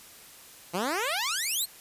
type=exponential sweep; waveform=10% pulse; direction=up; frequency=163.8 to 4435 Hz; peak=-19 dBFS; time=0.73-1.66 s; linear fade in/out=20 ms; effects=white hiss -50 dBFS RMS until 1.8 s + resampled to 32000 Hz